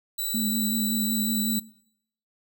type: tone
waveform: 5% pulse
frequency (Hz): 3951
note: B7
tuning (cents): 0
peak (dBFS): -19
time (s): 0.18-1.6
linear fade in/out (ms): 10
type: tone with vibrato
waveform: sine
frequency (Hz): 220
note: A3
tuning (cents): 0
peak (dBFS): -25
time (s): 0.34-1.59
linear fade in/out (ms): 5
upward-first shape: triangle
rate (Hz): 5.4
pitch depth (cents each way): 68
effects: noise-tail reverb RT60 0.7 s tail -21 dB re dry